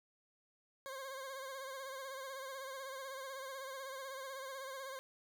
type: tone with vibrato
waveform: 20% pulse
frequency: 535 Hz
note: C5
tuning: 38 cents sharp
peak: -39 dBFS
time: 0.86-4.99 s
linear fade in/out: 0 ms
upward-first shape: sine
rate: 16 Hz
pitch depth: 53 cents each way
effects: none